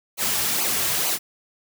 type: noise with flanger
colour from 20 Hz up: white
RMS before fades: -23 dBFS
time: 0.17-1.19 s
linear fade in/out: 50 ms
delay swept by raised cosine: 0.55 to 4.15 ms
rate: 2.2 Hz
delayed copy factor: -0.7
effects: none